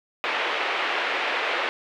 white band-pass noise, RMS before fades -26 dBFS, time 0.24-1.69 s, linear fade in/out 0 ms, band 370 to 2800 Hz, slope 24 dB/octave, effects none

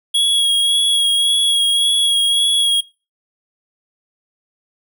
square tone with vibrato, 3322 Hz, G#7, in tune, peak -13 dBFS, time 0.14-2.81 s, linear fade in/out 10 ms, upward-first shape sine, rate 1.8 Hz, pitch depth 21 cents each way, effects noise-tail reverb RT60 0.3 s tail -21 dB re dry

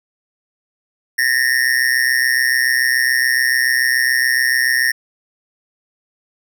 square tone with amplitude modulation, 1835 Hz, A#6, 28 cents flat, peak -10 dBFS, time 1.18-4.92 s, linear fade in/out 10 ms, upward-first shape sine, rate 127 Hz, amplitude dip 90%, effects none

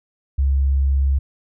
sine tone, 68.3 Hz, C#2, 25 cents flat, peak -14 dBFS, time 0.38-1.19 s, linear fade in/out 10 ms, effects none

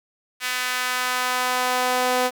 sawtooth tone with high-pass filter sweep, 251.5 Hz, B3, 32 cents sharp, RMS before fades -23 dBFS, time 0.4-2.31 s, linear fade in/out 50 ms, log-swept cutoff 1900 to 540 Hz, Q 1.3, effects 8-bit

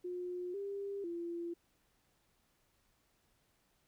sine tone with pitch steps, 358.2 / 398.9 / 341.7 Hz, F4 / G4 / F4, +44 / +30 / -38 cents, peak -38 dBFS, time 0.04-1.54 s, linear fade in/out 10 ms, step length 500 ms, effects pink hiss -75 dBFS RMS until 3.87 s

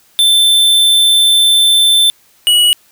square tone pair in turn, 3543 / 2922 Hz, A7 / F#7, +11 / -22 cents, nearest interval minor third, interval 333 cents, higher first, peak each -7 dBFS, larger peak neither, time 0.19-2.1 / 2.47-2.73 s, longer first, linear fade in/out 0 ms, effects white hiss -50 dBFS RMS until 2.91 s

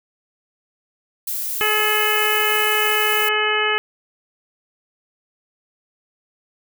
violet noise, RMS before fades -25 dBFS, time 1.27-3.29 s, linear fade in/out 5 ms
harmonic tone, 426.3 Hz, G#4, 45 cents sharp, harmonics 1 / 2 / 3 / 4 / 5 / 6 / 7, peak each -24 / -27 / -24 / -23 / -25 / -25 / -24 dBFS, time 1.61-3.78 s, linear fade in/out 0 ms
effects none

